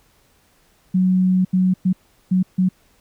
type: tone bursts at uneven times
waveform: sine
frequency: 185 Hz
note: F#3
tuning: in tune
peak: -13 dBFS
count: 5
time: 0.94-1.45 / 1.53-1.74 / 1.85-1.93 / 2.31-2.43 / 2.58-2.69 s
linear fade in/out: 10 ms
effects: pink hiss -58 dBFS RMS until 3 s